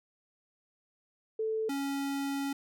sine / square tone pair in turn, 440 / 277.8 Hz, A4 / C#4, 0 / +4 cents, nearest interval minor sixth, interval 796 cents, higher first, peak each -29 / -32 dBFS, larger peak first, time 1.39-1.69 / 1.69-2.53 s, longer second, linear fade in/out 5 ms, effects none

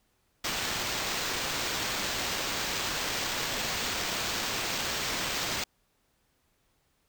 white noise with sample-and-hold, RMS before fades -32 dBFS, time 0.44-5.64 s, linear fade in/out 5 ms, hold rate 11025 Hz, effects pink hiss -72 dBFS RMS until 7.08 s

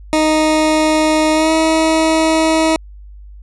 20% pulse tone with pitch glide, 311 to 319.6 Hz, D#4 to D#4, -1 to +47 cents, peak -6 dBFS, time 0.13-2.76 s, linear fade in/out 0 ms, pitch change +48 cents, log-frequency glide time 1.33-1.52 s, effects added 50 Hz sine -33 dBFS peak until 3.42 s + resampled to 24000 Hz

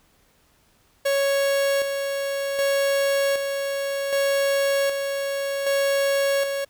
45% pulse tone with tremolo, 554.4 Hz, C#5, in tune, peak -19 dBFS, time 1.05-6.65 s, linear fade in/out 10 ms, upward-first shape square, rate 0.65 Hz, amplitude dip 45%, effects pink hiss -61 dBFS RMS until 6.69 s

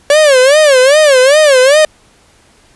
45% pulse tone with vibrato, 561 Hz, C#5, 21 cents sharp, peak -4 dBFS, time 0.1-1.85 s, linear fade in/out 2 ms, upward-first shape sine, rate 2.5 Hz, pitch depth 180 cents each way, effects pink hiss -47 dBFS RMS until 2.75 s + resampled to 24000 Hz

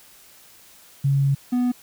sine / triangle tone pair in turn, 138.59 / 246.9 Hz, C#3 / B3, 0 / 0 cents, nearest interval minor seventh, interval 1000 cents, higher second, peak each -16 dBFS, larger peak neither, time 1.04-1.35 / 1.52-1.72 s, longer first, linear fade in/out 10 ms, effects white hiss -50 dBFS RMS until 1.82 s

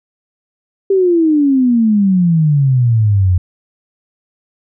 sine exponential sweep, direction down, 396.3 to 87.6 Hz, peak -8 dBFS, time 0.9-3.38 s, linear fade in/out 5 ms, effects none

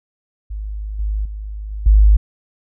sine tone with level steps, 51.91 Hz, G#1, in tune, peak -23 / -17 / -25 / -23 / -6 dBFS, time 0.5-2.17 s, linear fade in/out 10 ms, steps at 0.99 / 1.25 / 1.71 / 1.86 s, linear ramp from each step 5 ms, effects none

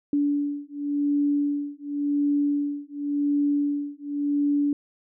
sine beating tone pair, 287.9 / 288.81 Hz, D4 / D4, -34 / -29 cents, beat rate 0.91 Hz, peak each -25 dBFS, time 0.13-4.73 s, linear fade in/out 2 ms, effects none

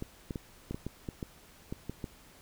clicks, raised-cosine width 3 ms, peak -23 dBFS, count 11, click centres 0.024 / 0.308 / 0.358 / 0.71 / 0.745 / 0.866 / 1.088 / 1.228 / 1.725 / 1.896 / 2.042 s, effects pink hiss -57 dBFS RMS until 2.41 s

